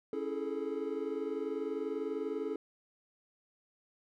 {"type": "chord", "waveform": "triangle", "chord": "A major seventh", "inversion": "first", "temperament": "equal with one note detuned", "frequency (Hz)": [277.2, 329.6, 419.9, 440], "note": ["C#4", "E4", "G#4", "A4"], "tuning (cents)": [0, 0, 19, 0], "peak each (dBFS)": [-39, -39, -36, -37], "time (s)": [0.13, 2.56], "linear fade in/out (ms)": 2, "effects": []}